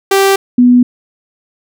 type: tone pair in turn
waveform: sawtooth / sine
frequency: 390.8 / 246.2 Hz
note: G4 / B3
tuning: -5 / -5 cents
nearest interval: minor sixth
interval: 800 cents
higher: first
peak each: -3 dBFS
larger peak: neither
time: 0.11-0.36 / 0.58-0.83 s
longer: neither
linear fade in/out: 5 ms
effects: none